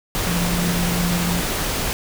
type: tone in noise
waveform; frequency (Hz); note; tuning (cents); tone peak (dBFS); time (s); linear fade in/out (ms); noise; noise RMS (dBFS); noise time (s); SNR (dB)
sine; 174.2; F3; -4; -20; 0.27-1.4; 0; pink; -23; 0.15-1.93; 0
effects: none